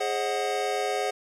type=chord; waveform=square; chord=Ab dominant seventh; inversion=none; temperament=equal with one note detuned; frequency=415.3 / 533.9 / 622.3 / 740 Hz; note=Ab4 / C5 / Eb5 / Gb5; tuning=0 / +35 / 0 / 0 cents; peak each=-31 / -33 / -36 / -30 dBFS; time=0-1.11 s; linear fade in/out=10 ms; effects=low-pass 9000 Hz 12 dB/octave + 10-bit